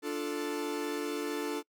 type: chord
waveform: 45% pulse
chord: D minor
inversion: none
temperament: equal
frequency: 293.7 / 349.2 / 440 Hz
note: D4 / F4 / A4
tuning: 0 / 0 / 0 cents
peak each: -36 / -39 / -36 dBFS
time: 0.02-1.63 s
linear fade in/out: 50 ms
effects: noise-tail reverb RT60 0.1 s tail -25 dB re dry